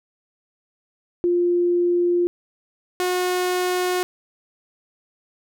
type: tone pair in turn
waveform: sine / sawtooth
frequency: 350.4 / 362.5 Hz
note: F4 / F#4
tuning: +6 / -35 cents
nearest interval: minor second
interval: 59 cents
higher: second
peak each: -16 dBFS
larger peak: neither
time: 1.24-2.27 / 3-4.03 s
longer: neither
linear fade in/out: 0 ms
effects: none